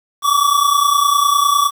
square tone pair together, 1131.2 / 1161 Hz, C#6 / D6, +35 / -20 cents, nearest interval unison, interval 45 cents, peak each -15 dBFS, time 0.22-1.71 s, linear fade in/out 50 ms, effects 7-bit

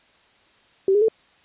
sine tone with pitch steps, 386.3 / 414 / 443.7 Hz, G4 / G#4 / A4, -25 / -5 / +14 cents, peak -14 dBFS, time 0.88-1.084 s, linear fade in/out 2 ms, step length 68 ms, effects white hiss -57 dBFS RMS until 1.44 s + resampled to 8000 Hz

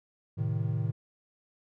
triangle chord, A diminished, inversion none, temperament equal, 110 / 130.81 / 155.56 Hz, A2 / C3 / Eb3, 0 / 0 / 0 cents, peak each -28 / -32 / -31 dBFS, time 0.37-0.92 s, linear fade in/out 20 ms, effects none

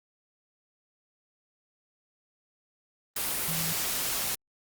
sine tone in noise, 163.3 Hz, E3, 16 cents flat, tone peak -34 dBFS, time 3.48-3.73 s, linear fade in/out 5 ms, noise white, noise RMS -30 dBFS, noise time 3.16-4.35 s, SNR -7 dB, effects Opus 32 kbps

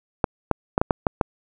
clicks, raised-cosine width 1 ms, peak -3 dBFS, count 7, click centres 0.242 / 0.513 / 0.779 / 0.815 / 0.908 / 1.068 / 1.212 s, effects none

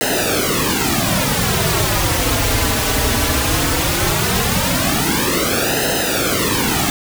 pink noise with flanger, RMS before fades -17 dBFS, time 0.01-6.9 s, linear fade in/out 0 ms, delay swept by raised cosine 0.87 to 5.67 ms, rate 0.17 Hz, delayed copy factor -1, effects none

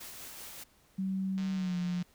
white noise with tremolo, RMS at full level -45 dBFS, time 0-0.64 s, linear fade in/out 10 ms, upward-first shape sine, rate 5.2 Hz, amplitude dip 25%
sine tone with pitch glide, 190.8 to 178.02 Hz, G3 to F3, -47 to +33 cents, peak -30 dBFS, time 0.98-2.03 s, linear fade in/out 10 ms, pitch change -120 cents, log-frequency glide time 1.54-1.76 s
click train, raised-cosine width 0.2 ms, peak -31 dBFS, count 99, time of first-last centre 1.38-2.025 s, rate 152 Hz
effects pink hiss -65 dBFS RMS until 2.14 s

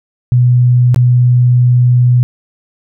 sine tone with dropouts, 123.47 Hz, B2, in tune, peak -5 dBFS, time 0.32-2.23 s, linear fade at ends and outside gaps 0 ms, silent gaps 0.945-0.961 s, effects none

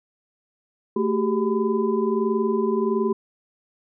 sine tone cluster, 221.5 / 381.9 / 403.3 / 1007 Hz, A3 / G4 / G4 / B5, +12 / -45 / +49 / +33 cents, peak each -24 / -23 / -25 / -31 dBFS, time 0.96-3.13 s, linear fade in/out 5 ms, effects none

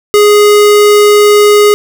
square tone, 415.3 Hz, G#4, in tune, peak -3 dBFS, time 0.14-1.74 s, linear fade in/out 0 ms, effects none

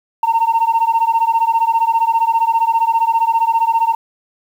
sine beating tone pair, 905 / 920 Hz, A5 / A#5, +48 / -23 cents, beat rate 15 Hz, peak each -13 dBFS, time 0.23-3.95 s, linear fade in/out 5 ms, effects tanh soft clip ceiling -8 dBFS + 7-bit

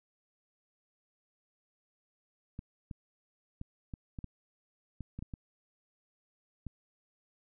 clicks, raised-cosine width 5 ms, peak -28 dBFS, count 11, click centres 2.591 / 2.912 / 3.614 / 3.938 / 4.188 / 4.243 / 5.007 / 5.19 / 5.225 / 5.338 / 6.667 s, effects none

